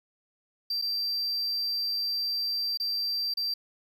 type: tone with dropouts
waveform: triangle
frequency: 4699 Hz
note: D8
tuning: in tune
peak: -26 dBFS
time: 0.7-3.54 s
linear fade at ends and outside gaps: 5 ms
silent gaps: 0.816-0.821 / 2.774-2.799 / 3.339-3.371 s
effects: 11-bit